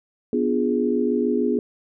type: chord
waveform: sine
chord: B diminished seventh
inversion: none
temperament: equal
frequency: 246.9 / 293.7 / 349.2 / 415.3 Hz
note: B3 / D4 / F4 / Ab4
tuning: 0 / 0 / 0 / 0 cents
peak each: -22 / -27 / -26 / -23 dBFS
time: 0.33-1.59 s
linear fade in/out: 2 ms
effects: none